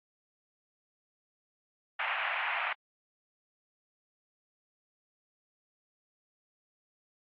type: band-pass noise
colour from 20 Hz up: white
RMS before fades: -33 dBFS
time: 1.99-2.73 s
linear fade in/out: 5 ms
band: 680 to 2700 Hz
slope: 48 dB/octave
effects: AAC 48 kbps